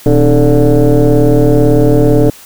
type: tone with frequency modulation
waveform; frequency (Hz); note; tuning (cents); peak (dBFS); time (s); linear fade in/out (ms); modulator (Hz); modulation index
sine; 160; D#3; +49; -3; 0.06-2.3; 2; 141; 2.7
effects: tanh soft clip ceiling -1 dBFS + white hiss -36 dBFS RMS until 2.45 s